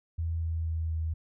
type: tone with pitch steps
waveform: sine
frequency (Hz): 82.41 / 81.7 / 80.99 / 80.3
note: E2 / E2 / E2 / E2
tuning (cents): 0 / -15 / -30 / -45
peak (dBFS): -28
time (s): 0.18-1.14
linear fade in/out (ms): 10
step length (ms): 240
effects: none